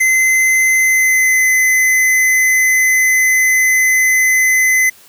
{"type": "tone with pitch glide", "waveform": "square", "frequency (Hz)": [2055, 2035], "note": ["C7", "C7"], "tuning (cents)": [-32, -49], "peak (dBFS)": -10, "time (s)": [0, 4.9], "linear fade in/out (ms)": 10, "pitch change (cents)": -17, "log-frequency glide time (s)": [0.76, 1.51], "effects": ["white hiss -44 dBFS RMS until 5.08 s"]}